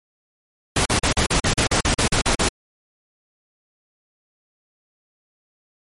pink noise bursts, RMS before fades -18 dBFS, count 13, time 0.76-2.488 s, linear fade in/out 5 ms, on 96 ms, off 40 ms, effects MP3 48 kbps

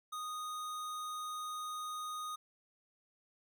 square tone, 1240 Hz, D#6, 6 cents flat, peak -40 dBFS, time 0.12-2.36 s, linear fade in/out 10 ms, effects none

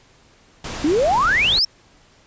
pink noise, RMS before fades -29 dBFS, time 0.64-1.59 s, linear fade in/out 5 ms
sine exponential sweep, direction up, 277.2 to 5588 Hz, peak -14 dBFS, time 0.84-1.65 s, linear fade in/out 5 ms
effects pink hiss -53 dBFS RMS until 2.26 s + resampled to 16000 Hz

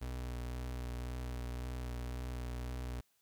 35% pulse tone with vibrato, 61.5 Hz, B1, 7 cents flat, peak -37 dBFS, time 0.01-3.01 s, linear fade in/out 10 ms, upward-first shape sine, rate 1.9 Hz, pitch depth 21 cents each way, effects white hiss -75 dBFS RMS until 3.21 s

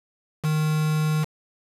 triangle tone with quantisation, 154.5 Hz, D#3, 12 cents flat, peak -18 dBFS, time 0.43-1.25 s, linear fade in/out 20 ms, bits 5, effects resampled to 32000 Hz

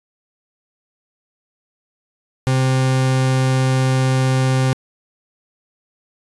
40% pulse tone, 130.8 Hz, C3, in tune, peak -13 dBFS, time 2.47-4.73 s, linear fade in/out 0 ms, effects resampled to 24000 Hz

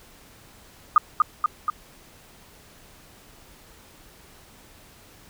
sine tone with echo, 1229 Hz, D#6, 22 cents flat, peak -10 dBFS, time 0.96-0.98 s, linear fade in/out 2 ms, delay 240 ms, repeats 3, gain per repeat -3 dB, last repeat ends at 1.7 s, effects pink hiss -51 dBFS RMS until 5.29 s

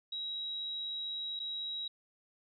sine tone with dropouts, 3849 Hz, B7, 45 cents flat, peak -36 dBFS, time 0.12-1.88 s, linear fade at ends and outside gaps 5 ms, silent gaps 1.393-1.399 s, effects none

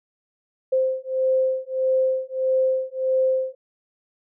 sine beating tone pair, 521 / 522.6 Hz, C5 / C5, -7 / -2 cents, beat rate 1.6 Hz, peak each -22 dBFS, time 0.72-3.55 s, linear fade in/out 10 ms, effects none

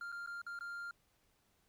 triangle tone with dropouts, 1396.9 Hz, F6, in tune, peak -40 dBFS, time 0.01-0.91 s, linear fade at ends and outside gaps 2 ms, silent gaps 0.119-0.124 / 0.263-0.273 / 0.417-0.465 / 0.59-0.608 s, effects pink hiss -75 dBFS RMS until 1.68 s

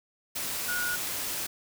sine tone in noise, 1448 Hz, F#6, 38 cents flat, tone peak -29 dBFS, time 0.68-0.96 s, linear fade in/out 10 ms, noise white, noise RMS -33 dBFS, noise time 0.35-1.47 s, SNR +1 dB, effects none

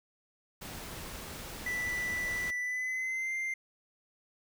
pink noise, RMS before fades -43 dBFS, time 0.61-2.51 s, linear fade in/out 10 ms
triangle tone with pitch glide, 1975.5 to 2093 Hz, B6 to C7, 0 to 0 cents, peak -30 dBFS, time 1.66-3.54 s, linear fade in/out 5 ms, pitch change +100 cents, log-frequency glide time 2.58-3.34 s
effects none

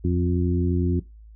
harmonic tone with a mistuned harmonic, 88.5 Hz, F2, 23 cents sharp, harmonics 1 / 2 / 3 / 4, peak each -22 / -25 / -27 / -28 dBFS, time 0.04-1 s, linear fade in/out 10 ms, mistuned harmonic 1, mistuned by -57 cents, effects noise-tail reverb RT60 0.2 s tail -19 dB re dry + added 54 Hz sine -43 dBFS peak until 1.35 s

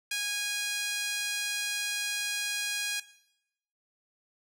5% pulse tone with high-pass filter, 823 Hz, G#5, 16 cents flat, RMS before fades -32 dBFS, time 0.11-3 s, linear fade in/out 5 ms, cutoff 2000 Hz, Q 3.4, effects noise-tail reverb RT60 0.8 s tail -17 dB re dry

